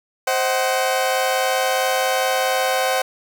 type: chord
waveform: sawtooth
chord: C diminished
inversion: none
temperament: just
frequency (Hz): 523.3 / 627.9 / 753.5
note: C5 / Eb5 / Gb5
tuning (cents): 0 / +16 / +31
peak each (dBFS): -17 / -23 / -17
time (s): 0.27-3.02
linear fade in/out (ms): 5
effects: none